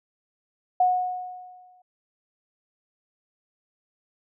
sine tone with exponential decay, 730 Hz, F#5, 24 cents flat, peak -15 dBFS, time 0.8-1.82 s, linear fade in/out 5 ms, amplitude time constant 220 ms, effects none

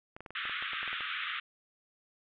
clicks, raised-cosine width 0.5 ms, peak -30 dBFS, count 12, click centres 0.165 / 0.206 / 0.262 / 0.306 / 0.454 / 0.496 / 0.625 / 0.733 / 0.83 / 0.878 / 0.93 / 1.007 s
pink band-pass noise, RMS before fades -37 dBFS, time 0.35-1.4 s, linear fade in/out 5 ms, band 1200 to 3600 Hz, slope 96 dB/octave
effects none

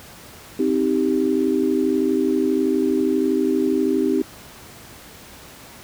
sine chord, C minor, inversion none, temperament just, 261.6 / 314 / 392.4 Hz, C4 / Eb4 / G4, 0 / +16 / +2 cents, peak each -21 dBFS, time 0.59-4.22 s, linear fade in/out 5 ms, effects pink hiss -42 dBFS RMS until 5.83 s + high-pass 60 Hz 12 dB/octave

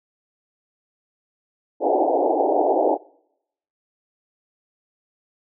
white band-pass noise, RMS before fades -19 dBFS, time 1.8-2.98 s, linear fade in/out 50 ms, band 280 to 850 Hz, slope 96 dB/octave, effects noise-tail reverb RT60 0.8 s tail -25 dB re dry

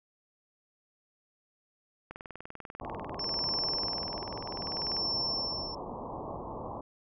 click train, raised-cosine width 0.5 ms, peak -27 dBFS, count 59, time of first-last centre 2.11-4.967 s, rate 20.3 Hz
white low-pass noise, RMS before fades -40 dBFS, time 2.81-6.81 s, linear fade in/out 5 ms, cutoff 1100 Hz, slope 96 dB/octave
sine tone with tremolo, 5390 Hz, E8, 38 cents sharp, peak -29 dBFS, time 3.19-5.75 s, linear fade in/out 5 ms, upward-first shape sine, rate 0.64 Hz, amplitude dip 80%
effects none

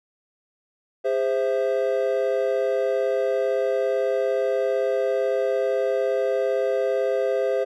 triangle chord, Ab augmented, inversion none, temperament equal with one note detuned, 405.6 / 523.3 / 659.3 Hz, Ab4 / C5 / E5, -41 / 0 / 0 cents, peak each -23 / -21 / -25 dBFS, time 1.04-7.65 s, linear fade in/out 20 ms, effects none

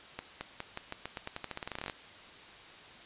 accelerating click train, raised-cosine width 0.3 ms, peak -21 dBFS, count 22, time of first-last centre 0.19-1.898 s, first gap 220 ms, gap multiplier 0.88, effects white hiss -51 dBFS RMS until 3.05 s + resampled to 8000 Hz

